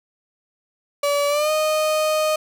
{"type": "tone with pitch glide", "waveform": "35% pulse", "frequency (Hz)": [574, 618.8], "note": ["D5", "D#5"], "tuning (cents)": [-40, -10], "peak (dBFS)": -16, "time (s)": [1.03, 2.36], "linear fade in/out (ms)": 5, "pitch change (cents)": 130, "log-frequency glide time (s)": [1.28, 1.51], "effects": []}